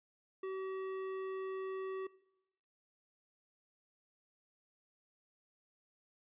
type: tone with tanh clipping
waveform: triangle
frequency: 380.9 Hz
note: G4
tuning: 50 cents flat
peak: -40 dBFS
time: 0.43-2.07 s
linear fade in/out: 5 ms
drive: 17 dB
effects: noise-tail reverb RT60 0.9 s tail -21 dB re dry + resampled to 8000 Hz